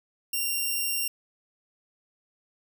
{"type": "tone", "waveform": "5% pulse", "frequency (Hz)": 2771, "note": "F7", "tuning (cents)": -14, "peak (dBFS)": -17, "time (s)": [0.33, 1.08], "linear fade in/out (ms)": 5, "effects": []}